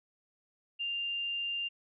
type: tone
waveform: sine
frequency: 2794 Hz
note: F7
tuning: in tune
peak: -32 dBFS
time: 0.79-1.69 s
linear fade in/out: 20 ms
effects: none